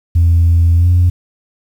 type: tone with pitch glide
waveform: sine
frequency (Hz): 84.4 to 88.39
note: E2 to F2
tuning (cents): +41 to +21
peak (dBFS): -5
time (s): 0.15-1.1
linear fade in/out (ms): 10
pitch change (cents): +80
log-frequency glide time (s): 0.76-0.88
effects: tanh soft clip ceiling -4 dBFS + 7-bit